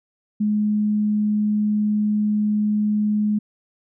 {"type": "tone", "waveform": "sine", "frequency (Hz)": 210.4, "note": "G#3", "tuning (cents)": 23, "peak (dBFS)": -17, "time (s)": [0.4, 3.39], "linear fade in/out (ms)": 10, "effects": []}